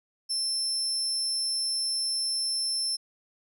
35% pulse tone, 5330 Hz, E8, 18 cents sharp, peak -24 dBFS, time 0.29-2.97 s, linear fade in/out 20 ms, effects none

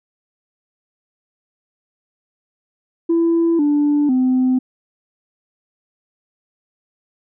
sine tone with pitch steps, 334.3 / 292.7 / 256.3 Hz, E4 / D4 / C4, +24 / -6 / -36 cents, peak -11 dBFS, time 3.09-4.59 s, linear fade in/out 10 ms, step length 500 ms, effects tanh soft clip ceiling -10 dBFS

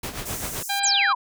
pink noise with tremolo, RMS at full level -30 dBFS, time 0.03-0.63 s, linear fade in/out 5 ms, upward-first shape sine, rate 7.7 Hz, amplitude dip 65%
pink high-pass noise, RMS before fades -34 dBFS, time 0.25-0.8 s, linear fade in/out 10 ms, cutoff 5700 Hz, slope 48 dB/octave
harmonic tone, 798 Hz, G5, 31 cents sharp, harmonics 1 / 2 / 3 / 4 / 5 / 6, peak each -26 / -29 / -32 / -34 / -29 / -37 dBFS, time 0.69-1.13 s, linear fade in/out 10 ms
sine exponential sweep, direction down, 8372 to 925 Hz, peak -18 dBFS, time 0.83-1.15 s, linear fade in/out 10 ms
effects none

